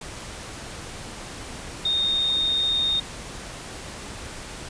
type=tone in noise; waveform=sine; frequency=3683 Hz; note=A#7; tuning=22 cents flat; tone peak=-20 dBFS; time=1.85-3 s; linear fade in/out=5 ms; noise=pink; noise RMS=-37 dBFS; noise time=0.01-4.69 s; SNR=+14 dB; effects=resampled to 22050 Hz